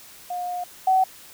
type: tone pair in turn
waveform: sine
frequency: 715 / 755 Hz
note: F5 / F#5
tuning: +41 / +35 cents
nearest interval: minor second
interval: 94 cents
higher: second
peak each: -26 / -15 dBFS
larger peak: second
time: 0.3-0.64 / 0.87-1.04 s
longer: first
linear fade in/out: 5 ms
effects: white hiss -46 dBFS RMS until 1.33 s